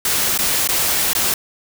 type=noise with dropouts; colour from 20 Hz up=white; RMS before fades=-18 dBFS; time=0.05-1.34 s; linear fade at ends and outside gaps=2 ms; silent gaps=0.377-0.388 / 0.675-0.688 / 1.133-1.15 s; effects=none